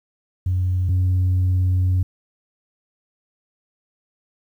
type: tone pair in turn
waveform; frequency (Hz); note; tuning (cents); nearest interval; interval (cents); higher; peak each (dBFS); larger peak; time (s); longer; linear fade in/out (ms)
sine; 91.3 / 91.78; F#2 / F#2; -23 / -14; unison; 9; second; -16 / -13; second; 0.46-0.89 / 0.89-2.03; second; 5
effects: tanh soft clip ceiling -14 dBFS + 9-bit